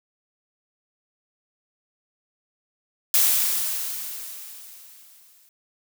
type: noise with exponential decay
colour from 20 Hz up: blue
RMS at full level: -17 dBFS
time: 3.14-5.49 s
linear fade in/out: 1 ms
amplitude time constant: 510 ms
effects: none